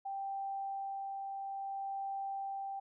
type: tone with tremolo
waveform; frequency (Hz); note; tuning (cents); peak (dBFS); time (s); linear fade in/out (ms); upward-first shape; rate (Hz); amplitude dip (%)
sine; 785; G5; +2; -36; 0.05-2.8; 10; sine; 0.6; 25
effects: none